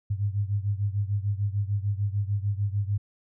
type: beating tone pair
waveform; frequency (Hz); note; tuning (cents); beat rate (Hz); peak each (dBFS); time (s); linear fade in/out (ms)
sine; 99.5 / 106.2; G2 / G#2; +26 / +39; 6.7; -26 / -29; 0.1-2.98; 10
effects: none